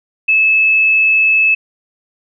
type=tone; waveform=sine; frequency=2605 Hz; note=E7; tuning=21 cents flat; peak=-8 dBFS; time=0.28-1.55 s; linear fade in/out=10 ms; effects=none